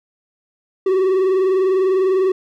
triangle tone with vibrato, 377.9 Hz, F#4, 37 cents sharp, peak -11 dBFS, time 0.86-2.32 s, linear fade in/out 5 ms, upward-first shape triangle, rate 20 Hz, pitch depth 72 cents each way, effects none

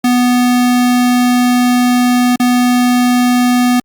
square tone with dropouts, 246.7 Hz, B3, 2 cents flat, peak -9 dBFS, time 0.04-3.8 s, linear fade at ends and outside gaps 5 ms, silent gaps 2.36-2.398 s, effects Opus 48 kbps

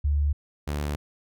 sine / sawtooth tone pair in turn, 72.7 / 73.42 Hz, D2 / D2, -17 / 0 cents, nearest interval unison, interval 17 cents, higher second, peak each -20 / -23 dBFS, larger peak first, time 0.04-0.33 / 0.67-0.96 s, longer neither, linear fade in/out 10 ms, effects none

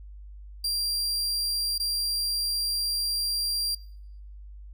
40% pulse tone with dropouts, 4749 Hz, D8, 18 cents sharp, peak -24 dBFS, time 0.64-3.75 s, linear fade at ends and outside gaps 5 ms, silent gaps 1.781-1.798 s, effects noise-tail reverb RT60 0.8 s tail -26 dB re dry + added 50 Hz sine -41 dBFS peak until 4.73 s

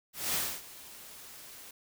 white noise with ADSR envelope, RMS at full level -30 dBFS, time 0.13-1.71 s, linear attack 210 ms, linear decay 270 ms, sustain -19 dB, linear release 4 ms, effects none

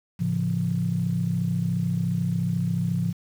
sine chord, A augmented, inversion none, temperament equal with one note detuned, 110 / 138.59 / 172.71 Hz, A2 / C#3 / E#3, 0 / 0 / -19 cents, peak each -28 / -28 / -24 dBFS, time 0.19-3.13 s, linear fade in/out 20 ms, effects tanh soft clip ceiling -13 dBFS + 8-bit

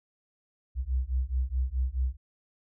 sine beating tone pair, 61.74 / 66.44 Hz, B1 / C2, 0 / +27 cents, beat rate 4.7 Hz, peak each -29 dBFS, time 0.75-2.17 s, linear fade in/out 50 ms, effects none

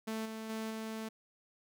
sawtooth tone with level steps, 220.9 Hz, A3, 7 cents sharp, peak -32 / -37 / -33 / -35 dBFS, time 0.07-1.09 s, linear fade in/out 10 ms, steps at 0.25 / 0.49 / 0.7 s, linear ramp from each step 10 ms, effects none

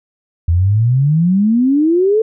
sine exponential sweep, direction up, 81 to 451.3 Hz, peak -9 dBFS, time 0.48-2.22 s, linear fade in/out 5 ms, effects none

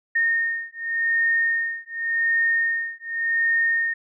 sine beating tone pair, 1837 / 1837.88 Hz, A#6 / A#6, -26 / -25 cents, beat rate 0.88 Hz, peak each -23 / -23 dBFS, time 0.15-3.94 s, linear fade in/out 10 ms, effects none

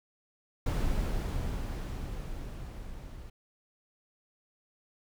brown noise with level ramp, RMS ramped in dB -28 to -45 dBFS, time 0.66-3.3 s, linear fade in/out 5 ms, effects none

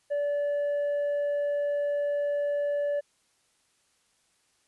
sine tone with tanh clipping, 578 Hz, D5, 28 cents flat, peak -26 dBFS, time 0.1-3.01 s, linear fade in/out 20 ms, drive 3 dB, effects white hiss -69 dBFS RMS until 4.67 s + resampled to 24000 Hz

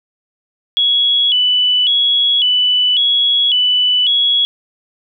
sine tone with vibrato, 3158 Hz, G7, 12 cents sharp, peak -10 dBFS, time 0.77-4.45 s, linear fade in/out 0 ms, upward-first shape square, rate 0.91 Hz, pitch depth 99 cents each way, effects none

